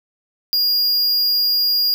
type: tone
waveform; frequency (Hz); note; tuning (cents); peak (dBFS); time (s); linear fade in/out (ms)
square; 4839; D#8; -49; -15; 0.53-1.94; 0
effects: none